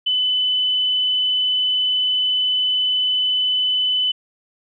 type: tone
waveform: sine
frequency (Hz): 3009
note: F#7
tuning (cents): +28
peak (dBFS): -16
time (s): 0.06-4.12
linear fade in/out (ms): 10
effects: none